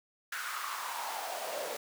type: noise with high-pass filter sweep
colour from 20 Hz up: pink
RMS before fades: -38 dBFS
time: 0.32-1.77 s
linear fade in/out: 5 ms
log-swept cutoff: 1500 to 510 Hz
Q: 4.3
effects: none